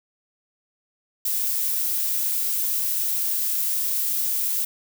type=noise; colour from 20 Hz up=violet; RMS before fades=-24 dBFS; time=1.25-4.65 s; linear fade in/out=5 ms; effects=none